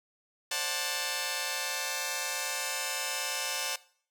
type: chord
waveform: 5% pulse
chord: D dominant seventh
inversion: third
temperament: just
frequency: 528.6 / 587.3 / 734.2 / 881 Hz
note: C5 / D5 / F#5 / A5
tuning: +18 / 0 / -14 / +2 cents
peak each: -26 / -27 / -26 / -24 dBFS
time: 0.51-3.76 s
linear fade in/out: 5 ms
effects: noise-tail reverb RT60 0.5 s tail -19 dB re dry